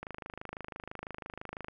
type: click train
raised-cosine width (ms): 0.5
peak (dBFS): -25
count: 44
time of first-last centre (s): 0.03-1.684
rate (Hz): 26
effects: none